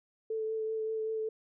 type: tone with vibrato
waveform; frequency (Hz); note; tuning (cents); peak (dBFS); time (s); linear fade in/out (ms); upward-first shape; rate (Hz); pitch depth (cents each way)
sine; 440; A4; 0; -31; 0.3-1.29; 5; triangle; 5.2; 17
effects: none